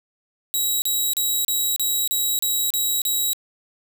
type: tone bursts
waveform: 10% pulse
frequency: 3862 Hz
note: B7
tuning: 39 cents flat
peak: -12 dBFS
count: 9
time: 0.54-3.332 s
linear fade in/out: 0 ms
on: 280 ms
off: 34 ms
effects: none